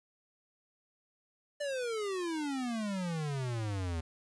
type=exponential sweep; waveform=square; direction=down; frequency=594 to 79.7 Hz; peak=-34 dBFS; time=1.6-4.01 s; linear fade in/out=10 ms; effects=resampled to 22050 Hz + 10-bit